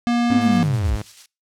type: tone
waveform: square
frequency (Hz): 238.2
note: A#3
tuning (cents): +38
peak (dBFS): -17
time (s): 0.07-0.63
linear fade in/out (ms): 0
type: tone with vibrato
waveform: sawtooth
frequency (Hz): 103.83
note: G#2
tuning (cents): 0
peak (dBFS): -22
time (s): 0.3-1.02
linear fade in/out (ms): 0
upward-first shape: sine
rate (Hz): 2.1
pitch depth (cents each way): 41
type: linear sweep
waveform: sine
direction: down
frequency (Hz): 277.2 to 46.52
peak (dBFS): -17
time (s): 0.3-0.97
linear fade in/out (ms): 20
type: noise with tremolo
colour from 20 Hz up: violet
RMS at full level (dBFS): -29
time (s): 0.41-1.26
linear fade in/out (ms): 2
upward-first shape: square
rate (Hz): 9.2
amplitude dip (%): 40
effects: noise-tail reverb RT60 0.3 s tail -26 dB re dry + low-pass 5000 Hz 12 dB/octave